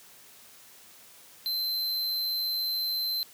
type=tone; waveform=square; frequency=4093 Hz; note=C8; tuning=39 cents flat; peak=-28 dBFS; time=1.46-3.23 s; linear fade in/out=0 ms; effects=white hiss -53 dBFS RMS until 3.33 s + high-pass 80 Hz 12 dB/octave